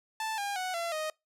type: tone with pitch steps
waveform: sawtooth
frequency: 880 / 807 / 740 / 678.6 / 622.3 Hz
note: A5 / G#5 / F#5 / F5 / D#5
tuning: 0 / -50 / 0 / -50 / 0 cents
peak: -28 dBFS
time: 0.2-1.1 s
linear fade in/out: 2 ms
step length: 180 ms
effects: noise-tail reverb RT60 0.2 s tail -25 dB re dry + low-pass 12000 Hz 12 dB/octave